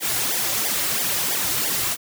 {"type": "noise with flanger", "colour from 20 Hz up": "white", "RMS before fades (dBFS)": -23, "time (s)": [0, 1.97], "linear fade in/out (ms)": 50, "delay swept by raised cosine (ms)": [0.73, 4.63], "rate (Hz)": 3, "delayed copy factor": -0.95, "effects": []}